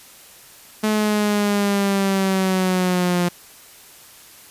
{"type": "linear sweep", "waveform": "sawtooth", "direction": "down", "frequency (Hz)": [215.4, 175.2], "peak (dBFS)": -13, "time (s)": [0.83, 3.29], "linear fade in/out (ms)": 10, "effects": ["white hiss -45 dBFS RMS until 4.5 s", "resampled to 32000 Hz"]}